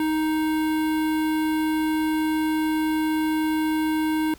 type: tone with notch filter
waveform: square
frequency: 312.1 Hz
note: D#4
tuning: 5 cents sharp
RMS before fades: -23 dBFS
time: 0-4.34 s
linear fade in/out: 2 ms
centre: 6000 Hz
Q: 0.71
effects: added 60 Hz sine -50 dBFS peak until 4.38 s + pink hiss -51 dBFS RMS until 4.38 s